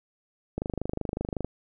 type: click train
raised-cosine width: 2 ms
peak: -16 dBFS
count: 23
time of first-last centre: 0.58-1.446 s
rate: 25.4 Hz
effects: none